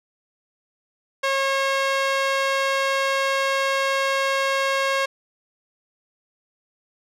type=tone with band-pass filter; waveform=sawtooth; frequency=543 Hz; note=C#5; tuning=36 cents flat; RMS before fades=-22 dBFS; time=1.23-5.06 s; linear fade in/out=10 ms; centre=1900 Hz; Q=0.6; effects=none